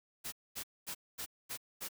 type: noise bursts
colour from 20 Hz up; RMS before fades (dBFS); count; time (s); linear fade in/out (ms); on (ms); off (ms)
white; -41; 6; 0.24-1.888; 20; 83; 230
effects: none